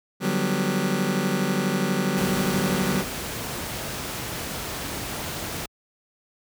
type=chord; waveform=sawtooth; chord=G major seventh; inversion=second; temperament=just; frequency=147 / 183.75 / 196 / 245 Hz; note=D3 / F#3 / G3 / B3; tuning=+2 / -12 / 0 / -14 cents; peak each=-26 / -22 / -22 / -25 dBFS; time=0.2-3.05 s; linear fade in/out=50 ms
type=noise; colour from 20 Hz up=pink; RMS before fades=-31 dBFS; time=2.17-5.66 s; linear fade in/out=5 ms
effects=high-pass 60 Hz 12 dB/octave